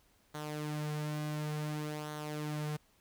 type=tone with flanger; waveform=sawtooth; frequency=151 Hz; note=D3; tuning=48 cents sharp; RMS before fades=-38 dBFS; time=0.34-2.77 s; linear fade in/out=10 ms; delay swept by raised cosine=0.39 to 4.39 ms; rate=0.56 Hz; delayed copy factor=-0.55; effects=pink hiss -69 dBFS RMS until 3 s